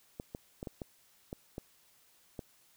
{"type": "clicks", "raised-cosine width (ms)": 2, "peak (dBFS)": -26, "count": 8, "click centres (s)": [0.199, 0.349, 0.629, 0.672, 0.818, 1.329, 1.581, 2.392], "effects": ["white hiss -66 dBFS RMS until 2.76 s"]}